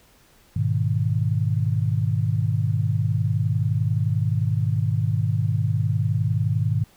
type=chord; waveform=sine; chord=G# minor; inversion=none; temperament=equal with one note detuned; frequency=103.83 / 123.47 / 155.11 Hz; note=G#2 / B2 / D#3; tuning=0 / 0 / -5 cents; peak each=-22 / -24 / -25 dBFS; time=0.56-6.84 s; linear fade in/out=5 ms; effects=pink hiss -56 dBFS RMS until 6.96 s